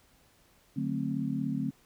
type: chord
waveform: sine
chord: D dominant seventh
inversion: none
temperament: just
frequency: 146.83 / 183.54 / 220.2 / 264.3 Hz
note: D3 / F#3 / A3 / C4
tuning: 0 / -14 / +2 / +18 cents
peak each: -35 / -37 / -34 / -33 dBFS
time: 0.76-1.71 s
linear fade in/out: 10 ms
effects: pink hiss -64 dBFS RMS until 1.85 s